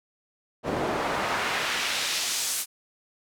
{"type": "noise with band-pass filter sweep", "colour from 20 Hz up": "pink", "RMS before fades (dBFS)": -28, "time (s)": [0.63, 2.66], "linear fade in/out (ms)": 50, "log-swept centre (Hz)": [410, 9800], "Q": 0.87, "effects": []}